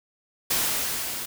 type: noise with level ramp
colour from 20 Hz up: white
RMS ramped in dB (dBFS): -23 to -33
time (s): 0.5-1.26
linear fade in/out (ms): 10
effects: none